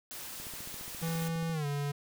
white noise, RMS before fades -43 dBFS, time 0.11-1.28 s, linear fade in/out 0 ms
click train, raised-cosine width 3 ms, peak -36 dBFS, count 17, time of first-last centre 0.4-1.496 s, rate 14.6 Hz
square tone with pitch glide, 164.81 to 143.48 Hz, E3 to D3, 0 to -40 cents, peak -32 dBFS, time 1.02-1.92 s, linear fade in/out 10 ms, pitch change -240 cents, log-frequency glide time 1.52-1.66 s
effects none

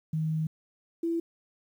sine tone pair in turn, 157.7 / 334.2 Hz, D#3 / E4, +24 / +24 cents, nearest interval octave + minor second, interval 1300 cents, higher second, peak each -26 dBFS, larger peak neither, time 0.13-0.47 / 1.03-1.2 s, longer first, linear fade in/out 5 ms, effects 10-bit

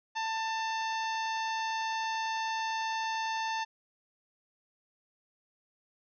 harmonic tone with a mistuned harmonic, 891 Hz, A5, 22 cents sharp, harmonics 1 / 2 / 3 / 4 / 5 / 6 / 7, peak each -32 / -38 / -42 / -44 / -46 / -48 / -49 dBFS, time 0.15-3.65 s, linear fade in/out 20 ms, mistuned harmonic 6, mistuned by -29 cents, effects none

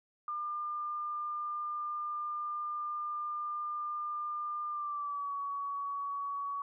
sine tone with pitch glide, 1201 to 1127.1 Hz, D6 to C#6, +38 to +28 cents, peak -34 dBFS, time 0.28-6.62 s, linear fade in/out 2 ms, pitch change -110 cents, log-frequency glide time 4.69-5.34 s, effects none

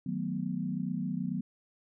sine chord, B dominant seventh, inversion first, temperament equal, 155.56 / 185 / 220 / 246.9 Hz, D#3 / F#3 / A3 / B3, 0 / 0 / 0 / 0 cents, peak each -38 / -34 / -39 / -36 dBFS, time 0.06-1.41 s, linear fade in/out 5 ms, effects none

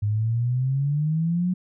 sine exponential sweep, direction up, 102.2 to 184.6 Hz, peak -20 dBFS, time 0.02-1.54 s, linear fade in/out 10 ms, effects none

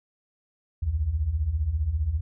sine beating tone pair, 65.41 / 80.41 Hz, C2 / E2, 0 / -42 cents, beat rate 15 Hz, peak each -29 / -24 dBFS, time 0.82-2.21 s, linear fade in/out 10 ms, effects none

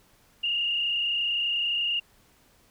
sine tone with frequency modulation, 2829 Hz, F7, 22 cents sharp, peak -24 dBFS, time 0.43-2 s, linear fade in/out 10 ms, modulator 31.7 Hz, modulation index 2, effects pink hiss -61 dBFS RMS until 2.7 s

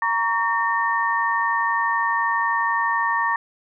sine tone cluster, 931 / 1128 / 1821 Hz, A#5 / C#6 / A#6, -2 / +30 / -41 cents, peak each -23 dBFS, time 0.02-3.36 s, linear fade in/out 2 ms, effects none

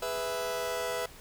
sawtooth chord, E major, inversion first, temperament just, 412 / 494.4 / 659.3 Hz, G#4 / B4 / E5, -14 / +2 / 0 cents, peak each -36 / -30 / -31 dBFS, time 0.02-1.06 s, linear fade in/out 5 ms, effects pink hiss -51 dBFS RMS until 1.2 s

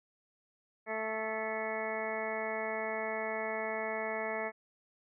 harmonic tone with a mistuned harmonic, 219.7 Hz, A3, 2 cents flat, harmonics 1 / 2 / 3 / 4 / 5 / 6 / 8 / 9 / 10, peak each -46 / -40 / -38 / -42 / -47 / -46 / -43 / -44 / -42 dBFS, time 0.86-4.52 s, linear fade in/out 50 ms, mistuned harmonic 8, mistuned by -22 cents, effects none

